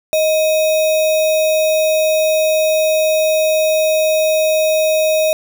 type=tone with sample-and-hold; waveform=sine; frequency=626 Hz; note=D#5; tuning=10 cents sharp; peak=-11 dBFS; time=0.13-5.33 s; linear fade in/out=0 ms; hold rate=3150 Hz; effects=none